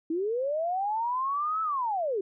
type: linear two-way sweep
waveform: sine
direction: up then down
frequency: 310.3 to 1318.5 to 364.5 Hz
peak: -26 dBFS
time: 0.1-2.21 s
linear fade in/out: 5 ms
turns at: 1.62 s
effects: none